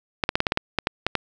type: clicks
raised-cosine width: 0.3 ms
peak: -4 dBFS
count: 11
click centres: 0.238 / 0.291 / 0.355 / 0.404 / 0.468 / 0.521 / 0.574 / 0.787 / 0.871 / 1.066 / 1.153 s
effects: none